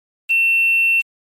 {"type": "tone with quantisation", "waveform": "sine", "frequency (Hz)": 2700, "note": "E7", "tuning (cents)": 41, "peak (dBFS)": -12, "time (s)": [0.29, 1.02], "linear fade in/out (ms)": 20, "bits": 6, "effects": ["MP3 64 kbps"]}